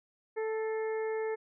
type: harmonic tone with a mistuned harmonic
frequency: 440 Hz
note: A4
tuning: in tune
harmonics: 1 / 2 / 3 / 4 / 5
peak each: -31 / -42 / -51 / -46 / -48 dBFS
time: 0.36-1.36 s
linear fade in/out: 20 ms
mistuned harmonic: 5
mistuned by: -42 cents
effects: none